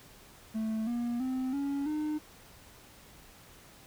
triangle tone with pitch steps, 220 / 238.5 / 258.6 / 280.4 / 304 Hz, A3 / A#3 / C4 / C#4 / D#4, 0 / +40 / -20 / +20 / -40 cents, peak -28 dBFS, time 0.54-2.19 s, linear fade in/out 20 ms, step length 330 ms, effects pink hiss -55 dBFS RMS until 3.86 s

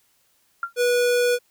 sine tone with exponential decay, 1381 Hz, F6, 20 cents flat, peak -19 dBFS, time 0.63-0.73 s, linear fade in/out 2 ms, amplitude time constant 21 ms
square tone, 487.4 Hz, B4, 23 cents flat, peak -18 dBFS, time 0.76-1.39 s, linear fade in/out 50 ms
effects white hiss -64 dBFS RMS until 1.5 s

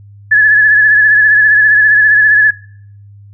sine tone with vibrato, 1710 Hz, A6, 50 cents flat, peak -4 dBFS, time 0.31-2.51 s, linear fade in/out 10 ms, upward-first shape sine, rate 15 Hz, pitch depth 43 cents each way, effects noise-tail reverb RT60 0.6 s tail -21 dB re dry + added 101 Hz sine -34 dBFS peak until 3.33 s

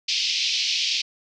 white band-pass noise, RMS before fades -24 dBFS, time 0.08-1.02 s, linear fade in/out 10 ms, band 2400 to 5500 Hz, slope 48 dB/octave, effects none

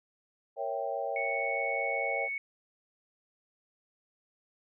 sine chord, A# diminished seventh, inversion none, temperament equal, 466.2 / 554.4 / 659.3 / 784 Hz, A#4 / C#5 / E5 / G5, 0 / 0 / 0 / 0 cents, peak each -39 / -35 / -37 / -36 dBFS, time 0.56-2.29 s, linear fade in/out 50 ms
sine tone, 2217 Hz, C#7, in tune, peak -32 dBFS, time 1.16-2.38 s, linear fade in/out 2 ms
effects none

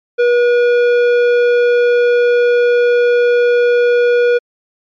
sine tone with tanh clipping, 483 Hz, B4, 39 cents flat, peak -10 dBFS, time 0.18-4.39 s, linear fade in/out 20 ms, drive 12 dB, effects MP3 96 kbps

